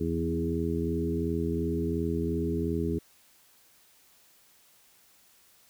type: harmonic tone with a mistuned harmonic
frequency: 82.8 Hz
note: E2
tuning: 8 cents sharp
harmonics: 1 / 2 / 3 / 4 / 5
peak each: -33 / -33 / -33 / -33 / -33 dBFS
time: 0-2.99 s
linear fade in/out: 10 ms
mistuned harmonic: 2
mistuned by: +15 cents
effects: white hiss -61 dBFS RMS until 5.69 s